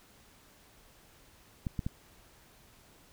clicks, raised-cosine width 5 ms, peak -20 dBFS, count 3, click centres 1.668 / 1.792 / 1.865 s, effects pink hiss -60 dBFS RMS until 3.12 s

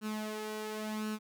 sawtooth tone with flanger, 214.8 Hz, A3, 41 cents flat, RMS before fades -38 dBFS, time 0.01-1.19 s, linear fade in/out 50 ms, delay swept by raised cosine 0.71 to 2.61 ms, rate 0.93 Hz, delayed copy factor +0.6, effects none

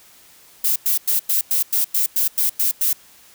violet noise bursts, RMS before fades -18 dBFS, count 11, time 0.64-2.93 s, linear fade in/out 5 ms, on 120 ms, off 97 ms, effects white hiss -49 dBFS RMS until 3.34 s

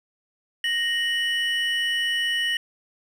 triangle tone pair together, 1864.7 / 2960 Hz, A#6 / F#7, 0 / 0 cents, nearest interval minor sixth, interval 800 cents, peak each -23 dBFS, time 0.64-2.57 s, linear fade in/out 2 ms, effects none

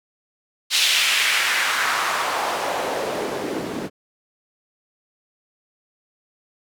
white noise with band-pass filter sweep, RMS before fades -22 dBFS, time 0.7-3.9 s, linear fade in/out 50 ms, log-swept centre 3600 to 250 Hz, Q 1.7, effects none

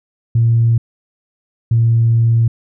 sine tone pair in turn, 115.8 / 115.3 Hz, A#2 / A#2, -11 / -19 cents, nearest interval unison, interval 8 cents, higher first, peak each -8 dBFS, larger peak neither, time 0.35-0.78 / 1.71-2.48 s, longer second, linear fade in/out 5 ms, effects tanh soft clip ceiling -4 dBFS

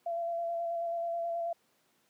sine tone with vibrato, 679 Hz, F5, 49 cents flat, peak -31 dBFS, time 0.06-1.53 s, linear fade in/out 5 ms, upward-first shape square, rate 9.3 Hz, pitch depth 15 cents each way, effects pink hiss -71 dBFS RMS until 2.09 s + high-pass 200 Hz 12 dB/octave

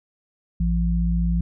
sine tone pair together, 57.33 / 171.8 Hz, A#1 / F3, -28 / -28 cents, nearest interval octave + perfect fifth, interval 1900 cents, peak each -20 / -22 dBFS, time 0.6-1.41 s, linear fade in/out 5 ms, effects none

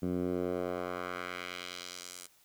10% pulse tone with band-pass filter sweep, 89.5 Hz, F2, 43 cents sharp, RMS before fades -37 dBFS, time 0.02-2.27 s, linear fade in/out 10 ms, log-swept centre 210 to 9200 Hz, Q 1.2, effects white hiss -65 dBFS RMS until 2.44 s

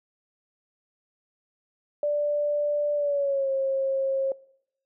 sine tone with pitch glide, 587.3 to 538.6 Hz, D5 to C#5, 0 to -50 cents, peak -22 dBFS, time 2.03-4.32 s, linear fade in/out 2 ms, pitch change -150 cents, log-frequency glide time 2.95-3.5 s, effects noise-tail reverb RT60 0.7 s tail -23 dB re dry

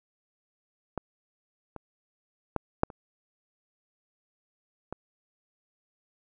clicks, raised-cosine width 1 ms, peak -17 / -25 / -13 / -7 / -29 / -21 dBFS, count 6, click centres 0.977 / 1.763 / 2.563 / 2.834 / 2.902 / 4.926 s, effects none

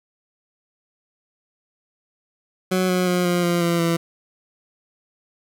20% pulse tone with pitch steps, 185 / 182.03 / 179.11 / 176.24 / 173.41 / 170.63 / 167.89 Hz, F#3 / F#3 / F3 / F3 / F3 / F3 / E3, 0 / -28 / +44 / +16 / -12 / -40 / +32 cents, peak -13 dBFS, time 2.71-3.97 s, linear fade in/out 10 ms, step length 180 ms, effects none

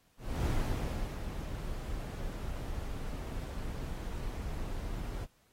brown noise with ADSR envelope, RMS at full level -30 dBFS, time 0.17-5.27 s, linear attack 270 ms, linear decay 730 ms, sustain -8 dB, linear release 34 ms, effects pink hiss -70 dBFS RMS until 5.52 s + AAC 48 kbps

